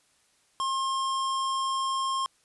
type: tone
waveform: square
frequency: 1068 Hz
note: C6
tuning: 35 cents sharp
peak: -27 dBFS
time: 0.6-2.26 s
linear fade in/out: 0 ms
effects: white hiss -66 dBFS RMS until 2.44 s + resampled to 24000 Hz